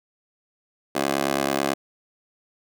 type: tone with high-pass filter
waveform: 15% pulse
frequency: 69.1 Hz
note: C#2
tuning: 5 cents flat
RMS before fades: -24 dBFS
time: 0.95-1.74 s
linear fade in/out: 5 ms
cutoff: 410 Hz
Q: 1.5
effects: none